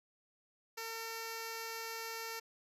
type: tone with notch filter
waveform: 5% pulse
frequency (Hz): 453.4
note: A#4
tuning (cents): -48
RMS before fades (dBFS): -43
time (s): 0.77-2.4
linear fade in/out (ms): 10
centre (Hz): 3400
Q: 2
effects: resampled to 32000 Hz